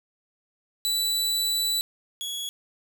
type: tone pair in turn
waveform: sawtooth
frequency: 3961 / 3353 Hz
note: B7 / G#7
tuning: +4 / +16 cents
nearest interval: minor third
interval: 288 cents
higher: first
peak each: -20 / -27 dBFS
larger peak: first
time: 0.85-1.81 / 2.21-2.49 s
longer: first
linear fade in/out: 0 ms
effects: 9-bit